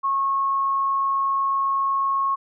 sine tone, 1093 Hz, C#6, 25 cents flat, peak -19 dBFS, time 0.03-2.36 s, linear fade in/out 20 ms, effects none

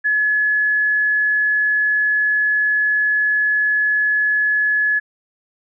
sine tone, 1703 Hz, G#6, 43 cents sharp, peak -14 dBFS, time 0.04-5 s, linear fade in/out 20 ms, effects none

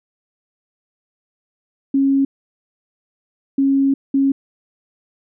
sine tone bursts at uneven times, 273.6 Hz, C#4, 23 cents flat, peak -12 dBFS, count 3, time 1.94-2.25 / 3.58-3.94 / 4.14-4.32 s, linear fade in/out 5 ms, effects none

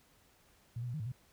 sine tone with pitch steps, 117.1 / 123.1 / 120.4 / 155.2 / 109.3 / 126.8 Hz, A#2 / B2 / B2 / D#3 / A2 / B2, +8 / -5 / -44 / -4 / -11 / +46 cents, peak -36 dBFS, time 0.76-1.12 s, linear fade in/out 5 ms, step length 60 ms, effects pink hiss -67 dBFS RMS until 1.32 s

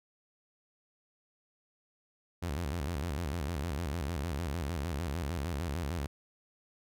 sawtooth tone with vibrato, 78 Hz, D#2, 5 cents sharp, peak -29 dBFS, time 2.42-6.07 s, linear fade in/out 10 ms, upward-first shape square, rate 6.6 Hz, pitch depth 190 cents each way, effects none

